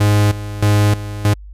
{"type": "tone with tremolo", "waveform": "45% pulse", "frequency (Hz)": 103.83, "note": "G#2", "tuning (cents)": 0, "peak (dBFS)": -10, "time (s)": [0, 1.34], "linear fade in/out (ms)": 10, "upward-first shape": "square", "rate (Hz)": 1.6, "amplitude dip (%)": 80, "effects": ["added 50 Hz sine -32 dBFS peak until 1.53 s", "resampled to 32000 Hz"]}